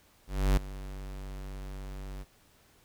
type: tone with ADSR envelope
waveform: square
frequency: 48.14 Hz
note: G1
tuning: 31 cents flat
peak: -21 dBFS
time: 0.27-2.25 s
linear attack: 300 ms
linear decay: 7 ms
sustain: -18 dB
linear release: 35 ms
effects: pink hiss -63 dBFS RMS until 2.84 s